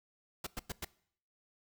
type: noise bursts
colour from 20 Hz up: pink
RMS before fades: -39 dBFS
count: 4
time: 0.44-0.848 s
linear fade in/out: 5 ms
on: 27 ms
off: 100 ms
effects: noise-tail reverb RT60 0.6 s tail -21 dB re dry